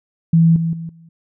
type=tone with level steps; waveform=sine; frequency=165 Hz; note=E3; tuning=2 cents sharp; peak=-8 / -16 / -25 / -41 dBFS; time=0.33-1.09 s; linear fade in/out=5 ms; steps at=0.56 / 0.73 / 0.89 s; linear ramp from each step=2 ms; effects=none